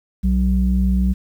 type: tone pair together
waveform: sine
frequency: 61.74 / 188.35 Hz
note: B1 / F#3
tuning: 0 / +31 cents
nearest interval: octave + perfect fifth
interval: 1931 cents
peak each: -15 / -17 dBFS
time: 0.23-1.14 s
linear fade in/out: 20 ms
effects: tanh soft clip ceiling -7 dBFS + 8-bit